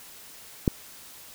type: click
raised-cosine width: 3 ms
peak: -7 dBFS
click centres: 0.678 s
effects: white hiss -47 dBFS RMS until 1.34 s